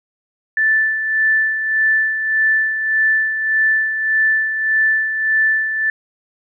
sine tone with tremolo, 1759 Hz, A6, 1 cent flat, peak -11 dBFS, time 0.57-5.9 s, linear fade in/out 2 ms, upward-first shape sine, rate 1.7 Hz, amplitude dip 55%, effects none

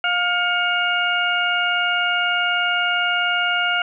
harmonic tone with a mistuned harmonic, 708 Hz, F5, 23 cents sharp, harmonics 1 / 2 / 3 / 4, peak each -25 / -20 / -26 / -23 dBFS, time 0.04-3.82 s, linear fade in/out 2 ms, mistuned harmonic 3, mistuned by +76 cents, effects none

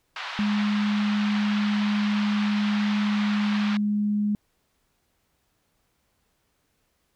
pink band-pass noise, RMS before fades -34 dBFS, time 0.16-3.77 s, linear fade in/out 2 ms, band 860 to 4000 Hz, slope 24 dB/octave
sine tone, 207.7 Hz, G#3, in tune, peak -21 dBFS, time 0.39-4.35 s, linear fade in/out 0 ms
effects pink hiss -71 dBFS RMS until 7.15 s

